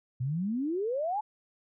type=exponential sweep; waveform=sine; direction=up; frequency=119.9 to 880 Hz; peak=-28 dBFS; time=0.2-1.21 s; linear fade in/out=10 ms; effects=none